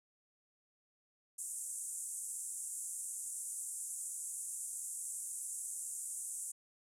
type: band-pass noise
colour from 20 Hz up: white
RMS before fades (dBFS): -43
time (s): 1.38-6.52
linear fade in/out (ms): 10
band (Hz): 7400 to 10000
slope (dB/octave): 48
effects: none